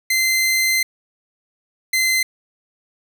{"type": "tone pair in turn", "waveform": "sawtooth", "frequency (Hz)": [2072, 2065], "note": ["C7", "C7"], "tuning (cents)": [-17, -23], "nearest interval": "unison", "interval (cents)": 6, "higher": "first", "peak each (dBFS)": -12, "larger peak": "neither", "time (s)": [[0.1, 0.83], [1.93, 2.23]], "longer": "first", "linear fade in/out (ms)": 5, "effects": []}